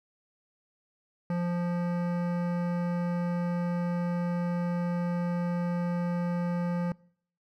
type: tone with hard clipping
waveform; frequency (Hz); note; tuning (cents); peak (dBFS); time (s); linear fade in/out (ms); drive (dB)
sine; 174.61; F3; 0; -29; 1.3-6.92; 2; 16
effects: noise-tail reverb RT60 0.6 s tail -24 dB re dry